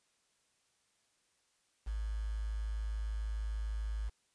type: tone with quantisation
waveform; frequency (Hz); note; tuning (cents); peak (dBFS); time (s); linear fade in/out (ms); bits
sine; 53.4; G#1; +49; -34; 1.86-4.1; 20; 9
effects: white hiss -75 dBFS RMS until 4.34 s + resampled to 22050 Hz